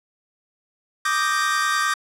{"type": "chord", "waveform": "45% pulse", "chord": "Eb major seventh", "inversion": "third", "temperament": "equal", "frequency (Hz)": [1174.7, 1244.5, 1568, 1864.7], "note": ["D6", "Eb6", "G6", "Bb6"], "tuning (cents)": [0, 0, 0, 0], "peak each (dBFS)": [-23, -27, -24, -27], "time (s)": [1.05, 1.94], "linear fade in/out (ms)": 5, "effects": ["low-pass 10000 Hz 12 dB/octave"]}